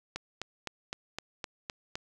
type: click train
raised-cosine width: 0.2 ms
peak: -18 dBFS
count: 8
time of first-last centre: 0.16-1.955 s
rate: 3.9 Hz
effects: none